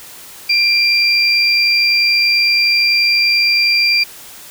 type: tone pair together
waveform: sine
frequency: 2378 / 4753 Hz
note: D7 / D8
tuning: +21 / +20 cents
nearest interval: octave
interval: 1199 cents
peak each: -13 dBFS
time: 0.49-4.04 s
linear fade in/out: 10 ms
effects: white hiss -36 dBFS RMS until 4.5 s